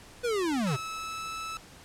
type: linear sweep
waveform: square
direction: down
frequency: 501 to 116.6 Hz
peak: -27 dBFS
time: 0.23-0.77 s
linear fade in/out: 20 ms
type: tone with pitch glide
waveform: sawtooth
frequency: 1300 to 1309.8 Hz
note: E6 to E6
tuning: -24 to -11 cents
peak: -31 dBFS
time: 0.67-1.57 s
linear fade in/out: 0 ms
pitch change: +13 cents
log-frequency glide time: 0.77-1.26 s
effects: pink hiss -51 dBFS RMS until 1.84 s + low-pass 10000 Hz 12 dB/octave